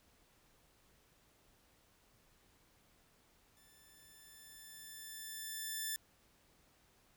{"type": "tone with level ramp", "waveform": "5% pulse", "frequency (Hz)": 1760, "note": "A6", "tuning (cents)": 0, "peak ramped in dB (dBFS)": [-55, -26], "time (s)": [3.57, 5.96], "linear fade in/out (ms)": 0, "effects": ["pink hiss -70 dBFS RMS until 7.16 s"]}